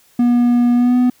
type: tone with pitch glide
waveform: triangle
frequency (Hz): 241.5 to 248.6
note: B3 to B3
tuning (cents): -39 to +12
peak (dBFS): -8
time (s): 0.19-1.1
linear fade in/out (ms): 5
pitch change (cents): +51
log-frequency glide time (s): 0.74-0.97
effects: white hiss -53 dBFS RMS until 1.2 s